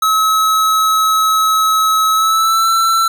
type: tone with pitch glide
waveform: square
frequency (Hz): 1288 to 1338.1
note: E6 to E6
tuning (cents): -41 to +26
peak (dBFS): -11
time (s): 0.02-3.08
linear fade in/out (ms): 5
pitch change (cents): +67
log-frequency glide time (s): 2.11-2.69
effects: 8-bit